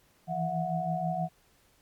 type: tone cluster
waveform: sine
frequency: 161.3 / 167.5 / 659 / 730 Hz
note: E3 / E3 / E5 / F#5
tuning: -37 / +28 / -1 / -24 cents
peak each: -37 / -33 / -36 / -31 dBFS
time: 0.27-1.29 s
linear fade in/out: 50 ms
effects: pink hiss -65 dBFS RMS until 1.81 s + MP3 96 kbps